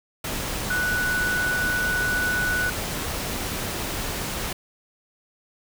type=tone in noise; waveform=sine; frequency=1480 Hz; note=F#6; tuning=in tune; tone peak=-22 dBFS; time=0.7-2.7 s; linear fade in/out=5 ms; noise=pink; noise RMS=-29 dBFS; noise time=0.24-4.53 s; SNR=+4 dB; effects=none